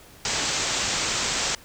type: low-pass noise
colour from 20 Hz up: white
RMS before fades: -26 dBFS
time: 0.25-1.55 s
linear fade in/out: 2 ms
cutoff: 7900 Hz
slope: 96 dB/octave
effects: pink hiss -49 dBFS RMS until 1.64 s